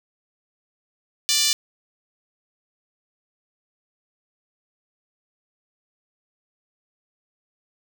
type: tone with high-pass filter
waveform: 5% pulse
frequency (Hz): 590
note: D5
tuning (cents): +8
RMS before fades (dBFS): -20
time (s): 1.29-1.53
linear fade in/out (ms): 0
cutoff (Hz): 3600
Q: 1.1
effects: none